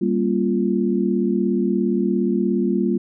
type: chord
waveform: sine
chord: G half-diminished seventh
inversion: none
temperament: equal with one note detuned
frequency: 196 / 233.1 / 273.1 / 349.2 Hz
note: G3 / Bb3 / Db4 / F4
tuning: 0 / 0 / -26 / 0 cents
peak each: -21 / -22 / -27 / -22 dBFS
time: 0.01-2.98 s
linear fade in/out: 10 ms
effects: none